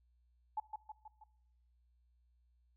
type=tone with echo; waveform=sine; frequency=860 Hz; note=A5; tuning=40 cents flat; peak=-34 dBFS; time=0.57-0.6 s; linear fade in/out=5 ms; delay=160 ms; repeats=4; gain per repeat=-5 dB; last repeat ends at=1.24 s; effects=noise-tail reverb RT60 0.9 s tail -21 dB re dry + added 60 Hz sine -69 dBFS peak until 2.76 s